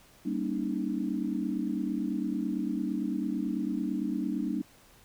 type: chord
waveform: sine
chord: Eb dominant seventh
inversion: first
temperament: equal with one note detuned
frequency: 196 / 233.1 / 282.2 / 311.1 Hz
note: G3 / Bb3 / Db4 / Eb4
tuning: 0 / 0 / +31 / 0 cents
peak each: -34 dBFS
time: 0.25-4.62 s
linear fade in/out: 10 ms
effects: pink hiss -58 dBFS RMS until 5.04 s